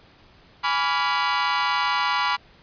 sawtooth chord, G# diminished seventh, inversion none, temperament equal with one note detuned, 830.6 / 987.8 / 1148.5 / 1396.9 Hz, G#5 / B5 / D6 / F6, 0 / 0 / -39 / 0 cents, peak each -25 / -20 / -22 / -24 dBFS, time 0.63-2.37 s, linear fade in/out 20 ms, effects pink hiss -53 dBFS RMS until 2.62 s + resampled to 11025 Hz

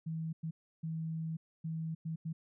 sine tone bursts at uneven times, 161.3 Hz, E3, 37 cents flat, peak -35 dBFS, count 6, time 0.06-0.33 / 0.43-0.51 / 0.83-1.37 / 1.64-1.95 / 2.05-2.16 / 2.25-2.33 s, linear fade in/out 10 ms, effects none

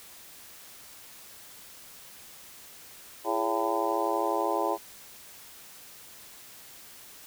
harmonic tone with a mistuned harmonic, 112 Hz, A2, 31 cents sharp, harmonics 3 / 4 / 5 / 6 / 7 / 8 / 9, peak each -33 / -33 / -33 / -33 / -33 / -33 / -33 dBFS, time 3.24-4.78 s, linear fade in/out 50 ms, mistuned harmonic 4, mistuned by -130 cents, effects white hiss -49 dBFS RMS until 7.26 s

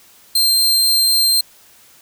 sawtooth tone, 4163 Hz, C8, 10 cents flat, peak -9 dBFS, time 0.35-1.41 s, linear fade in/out 5 ms, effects white hiss -48 dBFS RMS until 2.01 s

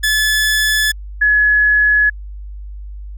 sawtooth / sine tone pair in turn, 1724 / 1695.4 Hz, A6 / G#6, -36 / +35 cents, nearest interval unison, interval 29 cents, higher first, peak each -9 dBFS, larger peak neither, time 0.03-0.92 / 1.21-2.1 s, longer neither, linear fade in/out 10 ms, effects added 50 Hz sine -27 dBFS peak until 3.17 s

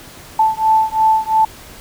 sine beating tone pair, 877 / 879.9 Hz, A5 / A5, -6 / 0 cents, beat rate 2.9 Hz, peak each -14 dBFS, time 0.39-1.45 s, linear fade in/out 5 ms, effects pink hiss -38 dBFS RMS until 1.8 s

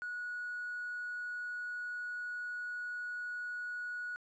sine tone with hard clipping, 1461 Hz, F#6, 22 cents flat, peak -38 dBFS, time 0.02-4.16 s, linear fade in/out 0 ms, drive 1 dB, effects resampled to 16000 Hz

